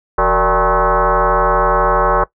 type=tone with frequency modulation; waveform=sine; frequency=252.9 Hz; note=B3; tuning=41 cents sharp; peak=-10 dBFS; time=0.18-2.24 s; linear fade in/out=5 ms; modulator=209 Hz; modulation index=5.5; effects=noise-tail reverb RT60 0.1 s tail -19 dB re dry